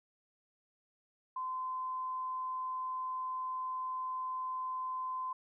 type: tone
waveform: sine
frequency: 1029 Hz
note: C6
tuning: 29 cents flat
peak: -35 dBFS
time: 1.36-5.33 s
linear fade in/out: 5 ms
effects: none